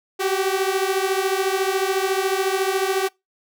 sawtooth beating tone pair, 377.4 / 391.4 Hz, F#4 / G4, +34 / -3 cents, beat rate 14 Hz, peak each -18 / -19 dBFS, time 0.19-3.09 s, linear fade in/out 20 ms, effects noise-tail reverb RT60 0.2 s tail -24 dB re dry

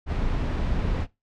brown noise, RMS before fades -25 dBFS, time 0.06-1.07 s, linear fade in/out 50 ms, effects noise-tail reverb RT60 0.2 s tail -19 dB re dry + low-pass 4000 Hz 12 dB/octave

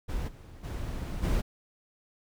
brown noise with level steps, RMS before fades -33 / -47 / -35 / -27 dBFS, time 0.08-1.42 s, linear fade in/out 20 ms, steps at 0.27 / 0.63 / 1.22 s, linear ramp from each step 20 ms, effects none

